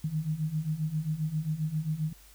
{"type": "beating tone pair", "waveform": "sine", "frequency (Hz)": [150.9, 158.4], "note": ["D3", "D#3"], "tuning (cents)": [47, 31], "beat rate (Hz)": 7.5, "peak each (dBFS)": [-33, -30], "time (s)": [0.04, 2.13], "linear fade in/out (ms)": 5, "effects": ["added 50 Hz sine -55 dBFS peak until 2.34 s", "white hiss -57 dBFS RMS until 2.34 s"]}